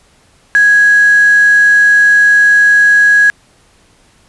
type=tone with quantisation; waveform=sine; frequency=1661.2 Hz; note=G#6; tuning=in tune; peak=-4 dBFS; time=0.55-3.3 s; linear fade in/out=0 ms; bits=4; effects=pink hiss -49 dBFS RMS until 4.28 s + resampled to 24000 Hz